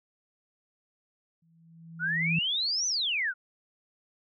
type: tone with exponential growth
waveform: sine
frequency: 164.81 Hz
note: E3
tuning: in tune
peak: -24 dBFS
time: 1.42-2.39 s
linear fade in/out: 5 ms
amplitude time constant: 210 ms
type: exponential two-way sweep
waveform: sine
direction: up then down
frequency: 1400 to 6160 to 1400 Hz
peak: -26 dBFS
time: 1.99-3.34 s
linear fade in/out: 50 ms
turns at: 2.87 s
effects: none